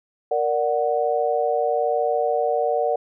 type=chord; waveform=sine; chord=Bb augmented; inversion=none; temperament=equal; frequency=466.2 / 587.3 / 740 Hz; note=Bb4 / D5 / F#5; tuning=0 / 0 / 0 cents; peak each=-23 dBFS; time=0.31-2.96 s; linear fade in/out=5 ms; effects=none